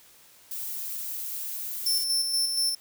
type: noise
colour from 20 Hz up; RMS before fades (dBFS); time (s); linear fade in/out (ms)
violet; -34; 0.51-2.04; 2
type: tone with tremolo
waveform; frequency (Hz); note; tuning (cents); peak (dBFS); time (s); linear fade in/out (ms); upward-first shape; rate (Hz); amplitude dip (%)
sawtooth; 5360; E8; +28; -20; 1.86-2.75; 5; square; 4.2; 40
effects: white hiss -55 dBFS RMS until 2.8 s